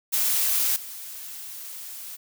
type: noise with level steps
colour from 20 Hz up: blue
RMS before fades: -23 / -38 dBFS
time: 0.12-2.17 s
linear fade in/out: 20 ms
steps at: 0.76 s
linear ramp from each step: 2 ms
effects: none